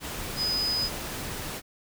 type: tone in noise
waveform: sine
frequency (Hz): 5000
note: D#8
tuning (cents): +8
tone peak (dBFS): -25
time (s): 0.36-0.9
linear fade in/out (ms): 50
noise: pink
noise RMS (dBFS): -35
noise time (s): 0-1.62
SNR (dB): +7
effects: none